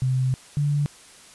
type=tone pair in turn; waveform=sine; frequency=129.5 / 145.36 Hz; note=C3 / D3; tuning=-17 / -17 cents; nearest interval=major second; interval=200 cents; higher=second; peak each=-19 dBFS; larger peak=neither; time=0.02-0.34 / 0.57-0.86 s; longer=first; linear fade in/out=0 ms; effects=white hiss -48 dBFS RMS until 1.34 s + resampled to 24000 Hz